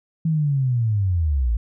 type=linear sweep; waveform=sine; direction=down; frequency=164.3 to 52.2 Hz; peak=-17 dBFS; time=0.25-1.57 s; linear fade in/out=5 ms; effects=none